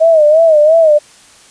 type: tone with vibrato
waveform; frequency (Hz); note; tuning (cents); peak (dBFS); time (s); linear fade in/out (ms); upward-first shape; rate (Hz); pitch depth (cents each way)
sine; 628; D#5; +16; -4; 0-0.99; 20; sine; 2.9; 100
effects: white hiss -42 dBFS RMS until 1.5 s + resampled to 22050 Hz